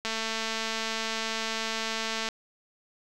click train, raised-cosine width 0.2 ms, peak -14 dBFS, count 500, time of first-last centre 0.05-2.288 s, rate 223 Hz, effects none

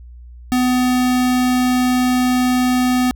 square tone, 251.2 Hz, B3, 30 cents sharp, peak -14 dBFS, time 0.52-3.11 s, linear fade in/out 0 ms, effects added 60 Hz sine -35 dBFS peak until 3.15 s

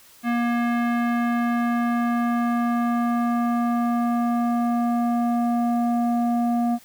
square tone with low-pass filter sweep, 237.6 Hz, A#3, 33 cents sharp, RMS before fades -22 dBFS, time 0.23-6.79 s, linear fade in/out 50 ms, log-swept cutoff 2000 to 690 Hz, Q 1.7, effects white hiss -51 dBFS RMS until 6.84 s

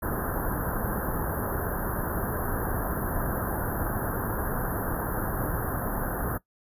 pink band-stop noise, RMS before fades -29 dBFS, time 0.02-6.38 s, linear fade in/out 10 ms, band 1700 to 11000 Hz, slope 96 dB/octave, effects noise-tail reverb RT60 0.1 s tail -18 dB re dry + resampled to 32000 Hz

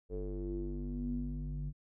square tone with low-pass filter sweep, 48.99 Hz, G1, in tune, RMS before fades -38 dBFS, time 0.09-1.73 s, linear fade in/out 50 ms, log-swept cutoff 450 to 170 Hz, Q 7.9, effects none

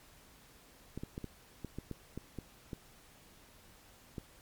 clicks, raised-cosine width 3 ms, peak -27 dBFS, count 11, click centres 0.976 / 1.035 / 1.179 / 1.243 / 1.647 / 1.786 / 1.913 / 2.176 / 2.387 / 2.732 / 4.182 s, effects pink hiss -60 dBFS RMS until 4.41 s + MP3 96 kbps

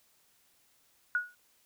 sine tone with exponential decay, 1457 Hz, F#6, 27 cents flat, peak -23 dBFS, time 1.15-1.35 s, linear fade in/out 1 ms, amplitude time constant 43 ms, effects white hiss -68 dBFS RMS until 1.65 s

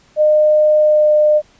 sine tone with pitch glide, 609 to 604.4 Hz, D#5 to D5, -37 to +50 cents, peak -8 dBFS, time 0.16-1.42 s, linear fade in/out 50 ms, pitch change -13 cents, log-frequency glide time 0.8-1.12 s, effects pink hiss -51 dBFS RMS until 1.59 s + resampled to 16000 Hz

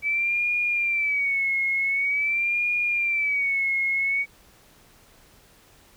sine tone with vibrato, 2293 Hz, D7, 42 cents flat, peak -21 dBFS, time 0.02-4.26 s, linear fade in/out 50 ms, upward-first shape sine, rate 0.46 Hz, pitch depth 100 cents each way, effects pink hiss -55 dBFS RMS until 5.96 s

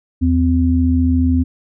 sine tone pair together, 80.79 / 256.5 Hz, E2 / C4, -34 / -34 cents, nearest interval octave + minor sixth, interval 2000 cents, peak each -14 dBFS, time 0.21-1.44 s, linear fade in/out 20 ms, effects none

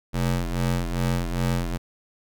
25% pulse ring-modulated tone, 87.31 Hz, F2, in tune, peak -16 dBFS, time 0.13-1.78 s, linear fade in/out 20 ms, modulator 44.9 Hz, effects none

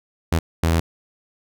sawtooth tone bursts at uneven times, 82.41 Hz, E2, in tune, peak -12 dBFS, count 2, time 0.32-0.39 / 0.63-0.8 s, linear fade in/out 5 ms, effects none

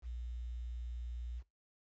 sine tone with quantisation, 59.7 Hz, A#1, 42 cents sharp, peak -40 dBFS, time 0.02-1.43 s, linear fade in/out 50 ms, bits 11, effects noise-tail reverb RT60 0.2 s tail -18 dB re dry + resampled to 16000 Hz

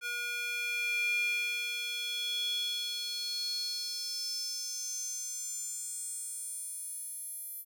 square tone with high-pass filter sweep, 480 Hz, B4, 49 cents flat, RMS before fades -36 dBFS, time 0.01-7.65 s, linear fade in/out 50 ms, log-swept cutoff 1800 to 12000 Hz, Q 6.8, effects none

